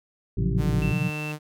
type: harmonic tone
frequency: 55.4 Hz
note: A1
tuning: 13 cents sharp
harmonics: 1 / 2 / 3 / 5 / 6 / 7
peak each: -27 / -30 / -38 / -38 / -39 / -36 dBFS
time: 0.37-0.92 s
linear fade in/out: 5 ms
type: chord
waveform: sine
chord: Gb major seventh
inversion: first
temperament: equal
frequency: 116.54 / 138.59 / 174.61 / 185 Hz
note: Bb2 / Db3 / F3 / Gb3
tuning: 0 / 0 / 0 / 0 cents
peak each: -30 / -27 / -28 / -30 dBFS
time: 0.38-1.1 s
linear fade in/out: 10 ms
type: tone with pitch glide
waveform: sawtooth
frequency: 150.1 to 151.67 Hz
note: D3 to D#3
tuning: +38 to -44 cents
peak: -26 dBFS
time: 0.57-1.39 s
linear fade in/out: 50 ms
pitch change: +18 cents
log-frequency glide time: 0.69-1.16 s
type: tone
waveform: sine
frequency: 2671 Hz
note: E7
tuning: 22 cents sharp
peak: -33 dBFS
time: 0.82-1.32 s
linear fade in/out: 2 ms
effects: none